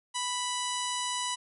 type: harmonic tone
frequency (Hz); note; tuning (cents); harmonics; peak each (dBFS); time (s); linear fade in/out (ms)
987.8; B5; 0; 1 / 2 / 3 / 4 / 5 / 6 / 7 / 8 / 9 / 10; -34 / -41 / -37 / -39 / -45 / -41 / -43 / -42 / -42 / -43; 0.14-1.36; 20
effects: none